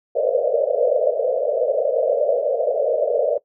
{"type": "band-pass noise", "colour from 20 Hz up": "white", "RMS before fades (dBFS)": -19, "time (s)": [0.15, 3.38], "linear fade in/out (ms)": 5, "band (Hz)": [460, 640], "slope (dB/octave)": 96, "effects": ["noise-tail reverb RT60 0.1 s tail -18 dB re dry"]}